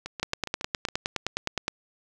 two click trains, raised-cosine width 0.2 ms, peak -17 / -9 dBFS, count 7 / 15, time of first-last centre 0.06-0.886 / 0.23-1.681 s, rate 7.26 / 9.65 Hz, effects none

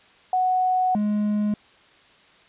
sine / triangle tone pair in turn, 740 / 209.1 Hz, F#5 / G#3, 0 / +12 cents, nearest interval octave + minor seventh, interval 2188 cents, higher first, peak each -18 dBFS, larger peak neither, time 0.33-0.95 / 0.95-1.54 s, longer first, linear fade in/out 2 ms, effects white hiss -54 dBFS RMS until 2.48 s + resampled to 8000 Hz

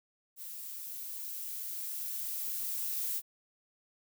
violet noise with level ramp, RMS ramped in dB -44 to -34 dBFS, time 0.36-3.22 s, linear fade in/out 50 ms, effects none

